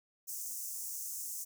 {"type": "high-pass noise", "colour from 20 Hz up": "pink", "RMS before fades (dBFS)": -41, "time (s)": [0.27, 1.45], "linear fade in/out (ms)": 20, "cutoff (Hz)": 6000, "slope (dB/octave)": 48, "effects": []}